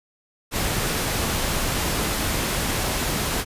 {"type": "noise", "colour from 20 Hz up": "pink", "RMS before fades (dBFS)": -24, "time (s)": [0.51, 3.45], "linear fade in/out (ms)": 50, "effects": ["resampled to 32000 Hz"]}